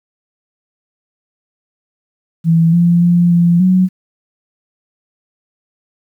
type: tone with pitch steps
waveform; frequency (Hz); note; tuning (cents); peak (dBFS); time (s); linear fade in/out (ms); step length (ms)
sine; 164.9 / 172.2 / 173.8 / 172 / 184.8; E3 / F3 / F3 / F3 / F#3; +1 / -24 / -8 / -26 / -2; -7; 2.44-3.89; 50; 290
effects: 8-bit